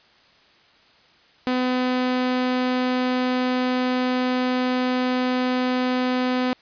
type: tone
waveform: sawtooth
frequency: 252.7 Hz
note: B3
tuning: 40 cents sharp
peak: -16 dBFS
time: 1.47-6.53 s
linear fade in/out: 0 ms
effects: white hiss -55 dBFS RMS until 6.61 s + resampled to 11025 Hz